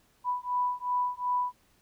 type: beating tone pair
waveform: sine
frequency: 987.8 / 990.5 Hz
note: B5 / B5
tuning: 0 / +5 cents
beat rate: 2.7 Hz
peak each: -30 dBFS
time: 0.24-1.53 s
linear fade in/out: 50 ms
effects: pink hiss -66 dBFS RMS until 1.81 s